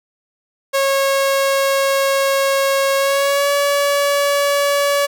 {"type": "tone with pitch glide", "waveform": "sawtooth", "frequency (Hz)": [547, 568.9], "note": ["C#5", "C#5"], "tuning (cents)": [-23, 45], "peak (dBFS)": -10, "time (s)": [0.73, 5.07], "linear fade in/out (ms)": 20, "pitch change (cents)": 68, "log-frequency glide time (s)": [2.97, 3.5], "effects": []}